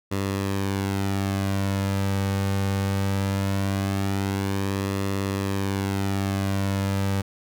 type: tone with flanger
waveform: sawtooth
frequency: 98 Hz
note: G2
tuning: in tune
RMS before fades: -25 dBFS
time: 0.11-7.22 s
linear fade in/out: 10 ms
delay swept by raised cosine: 1.3 to 3 ms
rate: 0.2 Hz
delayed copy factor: -0.5
effects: none